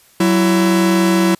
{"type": "tone pair together", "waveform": "45% pulse", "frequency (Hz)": [187.45, 334], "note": ["F#3", "E4"], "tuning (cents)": [23, 23], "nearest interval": "minor seventh", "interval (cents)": 1000, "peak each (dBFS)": -14, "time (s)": [0.2, 1.35], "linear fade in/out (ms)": 5, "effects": ["white hiss -50 dBFS RMS until 1.39 s", "resampled to 32000 Hz"]}